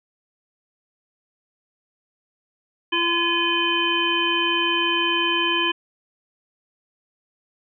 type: harmonic tone with a mistuned harmonic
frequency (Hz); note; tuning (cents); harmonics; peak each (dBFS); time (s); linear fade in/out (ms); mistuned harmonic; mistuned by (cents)
340.7; F4; -43; 1 / 3 / 5 / 7 / 9; -26 / -25 / -27 / -25 / -23; 2.92-5.72; 10; 7; +69
effects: none